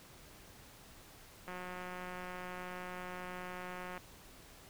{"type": "click train", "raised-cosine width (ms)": 0.5, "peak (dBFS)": -30, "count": 453, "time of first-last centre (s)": [1.48, 3.977], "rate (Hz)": 181, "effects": ["pink hiss -57 dBFS RMS until 4.69 s"]}